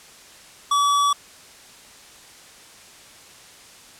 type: tone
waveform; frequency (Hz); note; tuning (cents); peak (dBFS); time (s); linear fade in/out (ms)
square; 1144; D6; -46; -17; 0.71-1.13; 5
effects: white hiss -46 dBFS RMS until 3.99 s + low-pass 9000 Hz 12 dB/octave